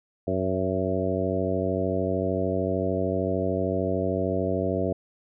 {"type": "harmonic tone with a mistuned harmonic", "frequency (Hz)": 93.3, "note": "F#2", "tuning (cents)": 15, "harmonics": [1, 2, 3, 4, 5, 6, 7], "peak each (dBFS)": [-31, -31, -31, -31, -31, -31, -31], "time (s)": [0.27, 4.93], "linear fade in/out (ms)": 5, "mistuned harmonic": 7, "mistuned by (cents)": 23, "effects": []}